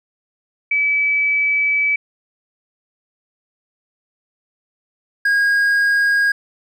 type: tone pair in turn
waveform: sine / triangle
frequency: 2296 / 1633.9 Hz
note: D7 / G#6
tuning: -40 / -29 cents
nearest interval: tritone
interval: 589 cents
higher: first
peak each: -14 / -11 dBFS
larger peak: second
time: 0.71-1.96 / 5.25-6.32 s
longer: first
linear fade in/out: 5 ms
effects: none